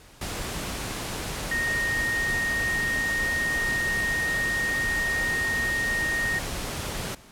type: tone in noise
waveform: sine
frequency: 1858 Hz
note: A#6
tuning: 6 cents flat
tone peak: -24 dBFS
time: 1.51-6.39 s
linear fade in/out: 5 ms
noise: pink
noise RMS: -32 dBFS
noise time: 0.21-7.15 s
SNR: +5 dB
effects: pink hiss -51 dBFS RMS until 7.31 s + low-pass 12000 Hz 12 dB/octave